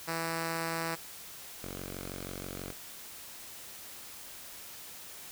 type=tone pair in turn; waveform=5% pulse; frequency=164.6 / 46.19 Hz; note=E3 / F#1; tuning=-2 / -2 cents; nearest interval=octave + minor seventh; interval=2200 cents; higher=first; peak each=-21 / -29 dBFS; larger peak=first; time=0.07-0.96 / 1.62-2.73 s; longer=second; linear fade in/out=20 ms; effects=white hiss -47 dBFS RMS until 5.31 s